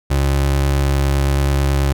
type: tone with vibrato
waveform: 30% pulse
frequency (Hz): 69.3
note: C#2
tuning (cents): 0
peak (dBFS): -11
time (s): 0.1-1.93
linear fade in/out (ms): 10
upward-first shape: sine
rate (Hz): 8.8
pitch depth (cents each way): 10
effects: none